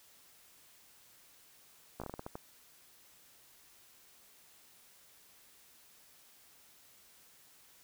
slowing click train, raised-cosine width 1 ms, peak -27 dBFS, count 9, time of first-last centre 2-2.355 s, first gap 16 ms, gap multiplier 1.28, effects white hiss -62 dBFS RMS until 7.83 s

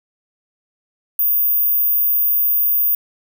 sine tone, 14917 Hz, A#9, in tune, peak -13 dBFS, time 1.19-2.95 s, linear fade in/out 2 ms, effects none

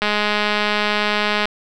click train, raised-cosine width 0.3 ms, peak -3 dBFS, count 301, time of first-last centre 0.02-1.455 s, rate 209 Hz, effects none

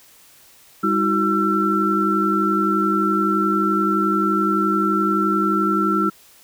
sine tone cluster, 199.7 / 319.1 / 370.7 / 1345 Hz, G3 / D#4 / F#4 / E6, +32 / +44 / +3 / +34 cents, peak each -22 / -22 / -25 / -19 dBFS, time 0.83-6.1 s, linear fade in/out 10 ms, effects white hiss -50 dBFS RMS until 6.43 s

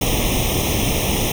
pink noise with comb filter, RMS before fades -19 dBFS, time 0.01-1.32 s, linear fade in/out 5 ms, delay 0.33 ms, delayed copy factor +0.95, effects none

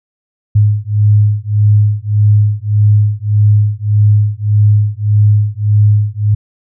sine beating tone pair, 103.83 / 105.53 Hz, G#2 / G#2, 0 / +28 cents, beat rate 1.7 Hz, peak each -10 dBFS, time 0.55-6.35 s, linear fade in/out 10 ms, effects none

